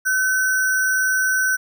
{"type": "tone with sample-and-hold", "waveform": "sine", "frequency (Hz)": 1521, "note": "F#6", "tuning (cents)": 47, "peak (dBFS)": -16, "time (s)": [0.05, 1.57], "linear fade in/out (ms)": 20, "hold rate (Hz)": 7350, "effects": []}